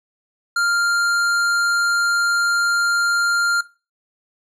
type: tone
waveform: square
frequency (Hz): 1396.9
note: F6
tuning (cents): 0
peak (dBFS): -17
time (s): 0.56-3.61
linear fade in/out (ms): 5
effects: noise-tail reverb RT60 0.3 s tail -18 dB re dry + low-pass 9000 Hz 12 dB/octave